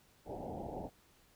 white low-pass noise, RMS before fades -43 dBFS, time 0.25-0.9 s, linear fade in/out 50 ms, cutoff 860 Hz, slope 96 dB/octave, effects pink hiss -67 dBFS RMS until 1.35 s

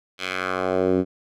10% pulse tone with band-pass filter sweep, 92.7 Hz, F#2, 4 cents sharp, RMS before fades -23 dBFS, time 0.18-1.05 s, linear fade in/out 50 ms, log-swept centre 3200 to 260 Hz, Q 1.5, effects none

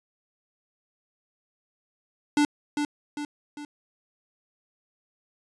square tone with echo, 293.7 Hz, D4, in tune, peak -19 dBFS, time 2.37-2.45 s, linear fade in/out 2 ms, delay 400 ms, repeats 3, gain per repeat -6 dB, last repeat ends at 3.65 s, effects resampled to 22050 Hz

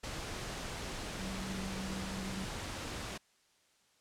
sine tone in noise, 190.9 Hz, G3, 46 cents flat, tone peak -40 dBFS, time 1.19-2.45 s, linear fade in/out 10 ms, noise pink, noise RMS -41 dBFS, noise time 0.03-3.18 s, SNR -2 dB, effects white hiss -70 dBFS RMS until 4 s + low-pass 8000 Hz 12 dB/octave

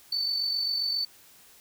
sine tone with amplitude modulation, 4513 Hz, C#8, 30 cents sharp, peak -22 dBFS, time 0.12-1.05 s, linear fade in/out 5 ms, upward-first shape sine, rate 47.5 Hz, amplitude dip 55%, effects tanh soft clip ceiling -21 dBFS + white hiss -55 dBFS RMS until 1.6 s

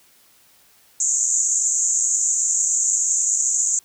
pink band-pass noise, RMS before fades -20 dBFS, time 1-3.79 s, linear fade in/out 2 ms, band 6600 to 7500 Hz, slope 96 dB/octave, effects white hiss -55 dBFS RMS until 3.84 s

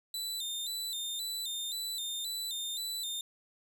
sawtooth tone with vibrato, 3800 Hz, A#7, 33 cents sharp, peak -32 dBFS, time 0.14-3.21 s, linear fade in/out 2 ms, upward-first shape square, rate 1.9 Hz, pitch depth 79 cents each way, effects none

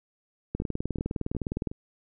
two click trains, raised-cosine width 3 ms, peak -23 / -16 dBFS, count 4 / 23, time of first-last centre 0.62-1.715 / 0.55-1.672 s, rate 2.74 / 19.6 Hz, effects none

